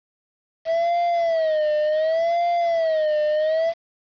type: tone with vibrato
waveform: triangle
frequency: 647 Hz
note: E5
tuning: 32 cents flat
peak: -16 dBFS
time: 0.65-3.74 s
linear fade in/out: 50 ms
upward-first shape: sine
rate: 0.68 Hz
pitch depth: 120 cents each way
effects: resampled to 11025 Hz + 7-bit